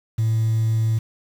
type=tone; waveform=sine; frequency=111.6 Hz; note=A2; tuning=25 cents sharp; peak=-15 dBFS; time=0.18-0.99 s; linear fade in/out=10 ms; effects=tanh soft clip ceiling -15 dBFS + 7-bit